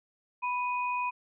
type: tone pair together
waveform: sine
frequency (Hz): 987.8 / 2489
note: B5 / D#7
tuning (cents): 0 / 0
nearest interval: octave + major third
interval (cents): 1600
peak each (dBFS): -29 / -35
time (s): 0.42-1.11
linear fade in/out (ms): 20
effects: none